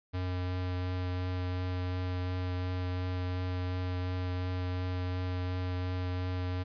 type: tone with vibrato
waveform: square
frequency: 90.9 Hz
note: F#2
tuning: 30 cents flat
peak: -32 dBFS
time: 0.13-6.64 s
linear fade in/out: 20 ms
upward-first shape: triangle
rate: 2.8 Hz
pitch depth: 11 cents each way
effects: resampled to 11025 Hz + 12-bit